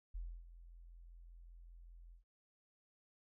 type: tone with ADSR envelope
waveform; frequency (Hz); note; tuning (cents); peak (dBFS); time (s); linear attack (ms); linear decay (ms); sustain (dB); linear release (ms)
sine; 42.57; F1; -44; -40; 0.14-2.24; 13; 280; -14; 120
effects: none